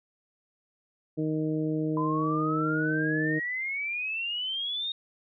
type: harmonic tone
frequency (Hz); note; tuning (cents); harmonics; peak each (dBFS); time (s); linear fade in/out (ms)
155.56; D#3; 0; 1 / 2 / 3 / 4; -31 / -28 / -34 / -41; 1.17-3.4; 20
type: exponential sweep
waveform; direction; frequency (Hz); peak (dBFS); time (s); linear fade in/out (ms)
sine; up; 1002 to 3729; -29; 1.97-4.92; 2
effects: none